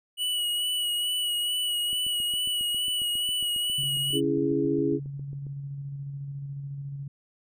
square tone with vibrato, 2931 Hz, F#7, 17 cents flat, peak -26 dBFS, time 0.17-4.21 s, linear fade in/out 50 ms, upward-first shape sine, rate 2.3 Hz, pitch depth 25 cents each way
click train, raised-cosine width 3 ms, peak -33 dBFS, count 27, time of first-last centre 1.93-5.467 s, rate 7.35 Hz
sine tone with tremolo, 140 Hz, C#3, 18 cents sharp, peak -32 dBFS, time 3.78-7.08 s, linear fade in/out 5 ms, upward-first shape square, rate 14 Hz, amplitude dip 25%
sine chord, C# minor, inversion none, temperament just, 277.2 / 332.6 / 415.8 Hz, C#4 / E4 / G#4, 0 / +16 / +2 cents, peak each -27 dBFS, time 4.12-5 s, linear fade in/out 50 ms
effects none

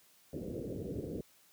white low-pass noise, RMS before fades -40 dBFS, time 0.33-1.21 s, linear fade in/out 2 ms, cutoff 500 Hz, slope 48 dB/octave, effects white hiss -65 dBFS RMS until 1.52 s + high-pass 60 Hz 12 dB/octave

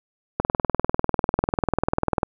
click train, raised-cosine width 1 ms, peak -5 dBFS, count 38, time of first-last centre 0.4-2.232 s, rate 20.2 Hz, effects none

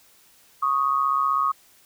sine tone pair together, 1108.7 / 1244.5 Hz, C#6 / D#6, 0 / 0 cents, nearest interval major second, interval 200 cents, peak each -22 dBFS, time 0.62-1.52 s, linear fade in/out 10 ms, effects white hiss -56 dBFS RMS until 1.85 s

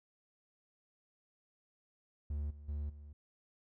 triangle tone with level steps, 73.42 Hz, D2, in tune, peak -33 / -47 / -34 / -47 dBFS, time 2.3-3.13 s, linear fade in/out 5 ms, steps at 2.5 / 2.68 / 2.89 s, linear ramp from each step 10 ms, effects none

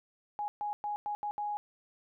sine tone bursts at uneven times, 830.6 Hz, G#5, in tune, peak -32 dBFS, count 6, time 0.39-0.48 / 0.61-0.73 / 0.84-0.96 / 1.06-1.15 / 1.23-1.31 / 1.38-1.57 s, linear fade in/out 0 ms, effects none

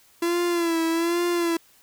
45% pulse tone with vibrato, 338 Hz, E4, 43 cents sharp, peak -21 dBFS, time 0.22-1.57 s, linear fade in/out 5 ms, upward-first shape sine, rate 1.2 Hz, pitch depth 57 cents each way, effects white hiss -57 dBFS RMS until 1.82 s

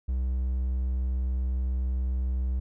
triangle tone, 63.6 Hz, C2, 48 cents flat, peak -23 dBFS, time 0.08-2.6 s, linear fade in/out 10 ms, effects none

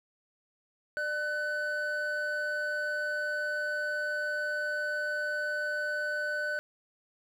triangle tone pair together, 597 / 1504.3 Hz, D5 / F#6, +28 / +28 cents, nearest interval octave + major third, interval 1600 cents, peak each -34 / -29 dBFS, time 0.97-6.59 s, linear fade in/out 0 ms, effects none

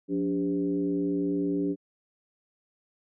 sine tone with frequency modulation, 288.3 Hz, D4, 32 cents flat, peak -24 dBFS, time 0.08-1.76 s, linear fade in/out 50 ms, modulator 109 Hz, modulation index 0.99, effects high-pass 150 Hz 12 dB/octave

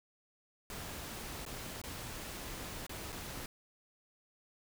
pink noise with dropouts, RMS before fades -44 dBFS, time 0.7-3.46 s, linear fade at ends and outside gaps 1 ms, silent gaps 1.452-1.463 / 1.816-1.838 / 2.866-2.894 / 3.122-3.126 s, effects none

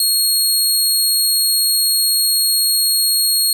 20% pulse tone, 4294 Hz, C8, 44 cents sharp, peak -7 dBFS, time 0-3.53 s, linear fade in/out 2 ms, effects none

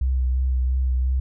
sine tone with vibrato, 64 Hz, C2, 38 cents flat, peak -18 dBFS, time 0.01-1.2 s, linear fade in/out 5 ms, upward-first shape sine, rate 2.9 Hz, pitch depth 25 cents each way, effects none

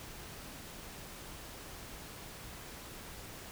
silence, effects pink hiss -48 dBFS RMS until 3.51 s

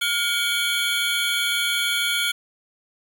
square tone cluster, 1422 / 2261 / 3161 / 3394 Hz, F6 / C#7 / G7 / G#7, +31 / +34 / +14 / +37 cents, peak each -27 dBFS, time 0.01-2.32 s, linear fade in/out 10 ms, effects 8-bit

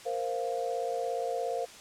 sine chord, Bb suspended second, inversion none, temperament equal, 466.2 / 523.3 / 698.5 Hz, Bb4 / C5 / F5, 0 / 0 / 0 cents, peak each -34 dBFS, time 0.05-1.66 s, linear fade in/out 20 ms, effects white hiss -49 dBFS RMS until 1.8 s + low-pass 8000 Hz 12 dB/octave

